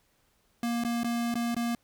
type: tone with dropouts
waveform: square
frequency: 235.6 Hz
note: A#3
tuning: 19 cents sharp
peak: -28 dBFS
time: 0.63-1.75 s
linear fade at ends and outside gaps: 2 ms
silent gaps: 0.838-0.848 / 1.034-1.044 / 1.342-1.354 / 1.546-1.565 s
effects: pink hiss -69 dBFS RMS until 1.83 s